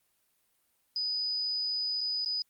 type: tone with dropouts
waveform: sine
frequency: 4978 Hz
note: D#8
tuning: in tune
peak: -29 dBFS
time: 0.96-2.42 s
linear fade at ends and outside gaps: 1 ms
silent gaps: 2.008-2.012 / 2.248-2.259 s
effects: white hiss -73 dBFS RMS until 2.49 s + Opus 32 kbps